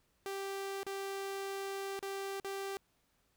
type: tone with dropouts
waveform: sawtooth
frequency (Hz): 392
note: G4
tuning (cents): 0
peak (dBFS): -34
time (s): 0.26-2.77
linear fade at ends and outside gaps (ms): 0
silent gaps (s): 0.831-0.866 / 1.991-2.027 / 2.399-2.446
effects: pink hiss -75 dBFS RMS until 3.36 s